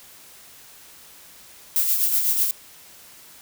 violet noise with tremolo, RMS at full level -19 dBFS, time 1.76-2.51 s, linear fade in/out 0 ms, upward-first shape sine, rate 8 Hz, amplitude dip 45%, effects white hiss -47 dBFS RMS until 3.41 s

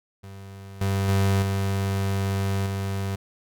35% pulse tone with level steps, 97.7 Hz, G2, 5 cents flat, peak -37 / -20 / -17 / -21 / -24 dBFS, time 0.23-3.16 s, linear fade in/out 10 ms, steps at 0.81 / 1.08 / 1.42 / 2.66 s, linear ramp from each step 5 ms, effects none

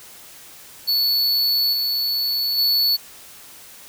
square tone with level steps, 4435 Hz, C#8, in tune, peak -17 / -20 / -16 dBFS, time 0.87-2.97 s, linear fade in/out 20 ms, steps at 1.72 / 2.57 s, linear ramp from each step 20 ms, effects white hiss -43 dBFS RMS until 3.88 s

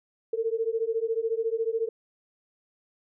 sine beating tone pair, 445.6 / 459.6 Hz, A4 / A#4, +22 / -25 cents, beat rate 14 Hz, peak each -28 dBFS, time 0.33-1.89 s, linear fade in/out 5 ms, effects none

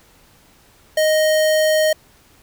square tone, 622.3 Hz, D#5, in tune, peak -14 dBFS, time 0.97-1.93 s, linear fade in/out 5 ms, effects pink hiss -52 dBFS RMS until 2.42 s

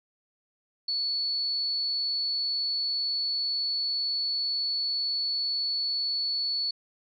sine tone, 4429 Hz, C#8, 2 cents flat, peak -26 dBFS, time 0.88-6.71 s, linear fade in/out 5 ms, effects none

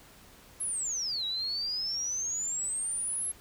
sine exponential two-way sweep, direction down then up, 11175 to 3831 to 11175 Hz, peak -30 dBFS, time 0.6-3.32 s, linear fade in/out 10 ms, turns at 1.25 s, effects pink hiss -55 dBFS RMS until 3.4 s

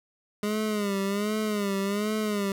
25% pulse tone with vibrato, 205.6 Hz, G#3, 17 cents flat, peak -22 dBFS, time 0.43-2.52 s, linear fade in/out 2 ms, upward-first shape sine, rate 1.3 Hz, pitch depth 88 cents each way, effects none

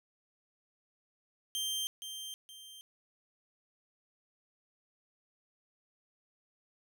sawtooth tone with echo, 3150 Hz, G7, 8 cents sharp, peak -30 dBFS, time 1.55-1.87 s, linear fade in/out 0 ms, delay 470 ms, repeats 2, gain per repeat -8 dB, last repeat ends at 2.81 s, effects 11-bit

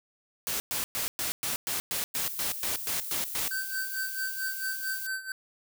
white noise bursts, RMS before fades -31 dBFS, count 13, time 0.47-3.48 s, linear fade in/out 0 ms, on 130 ms, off 110 ms
violet noise, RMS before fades -37 dBFS, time 2.14-5.07 s, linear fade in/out 5 ms
square tone with tremolo, 1542 Hz, G6, 29 cents flat, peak -30 dBFS, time 3.51-5.32 s, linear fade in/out 2 ms, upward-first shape sine, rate 4.5 Hz, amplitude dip 80%
effects none

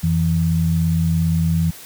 sine tone pair together, 87.31 / 164.81 Hz, F2 / E3, 0 / 0 cents, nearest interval major seventh, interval 1100 cents, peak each -20 / -16 dBFS, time 0.03-1.71 s, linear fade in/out 10 ms, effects white hiss -39 dBFS RMS until 1.85 s

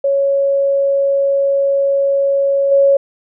sine tone with level steps, 554.4 Hz, C#5, in tune, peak -11 / -7 dBFS, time 0.04-2.97 s, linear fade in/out 5 ms, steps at 2.71 s, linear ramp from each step 10 ms, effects none

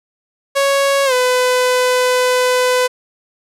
sawtooth tone with pitch glide, 554.4 to 502.5 Hz, C#5 to B4, 0 to +30 cents, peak -8 dBFS, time 0.55-2.88 s, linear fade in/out 20 ms, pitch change -170 cents, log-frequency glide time 1.05-1.13 s, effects low-pass 12000 Hz 12 dB/octave

